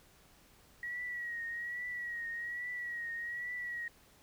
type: tone with vibrato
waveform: sine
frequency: 1911 Hz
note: A#6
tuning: 43 cents sharp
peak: -37 dBFS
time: 0.83-3.88 s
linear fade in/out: 2 ms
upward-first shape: triangle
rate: 1.2 Hz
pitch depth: 58 cents each way
effects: pink hiss -63 dBFS RMS until 4.22 s